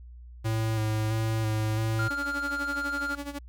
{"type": "tone with vibrato", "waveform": "square", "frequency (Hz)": 110, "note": "A2", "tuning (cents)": 0, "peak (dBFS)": -26, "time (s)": [0.44, 2.09], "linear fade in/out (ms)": 20, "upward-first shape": "square", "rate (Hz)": 1.5, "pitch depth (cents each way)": 20}
{"type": "tone", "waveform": "triangle", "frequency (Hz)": 1400, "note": "F6", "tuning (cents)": 4, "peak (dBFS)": -27, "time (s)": [1.99, 3.15], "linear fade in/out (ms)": 2}
{"type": "tone with tremolo", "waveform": "sawtooth", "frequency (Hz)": 285, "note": "C#4", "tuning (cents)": 48, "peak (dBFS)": -28, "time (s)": [2.1, 3.39], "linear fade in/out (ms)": 10, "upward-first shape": "sine", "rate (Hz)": 12, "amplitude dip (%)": 80}
{"effects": ["added 60 Hz sine -43 dBFS peak until 3.48 s"]}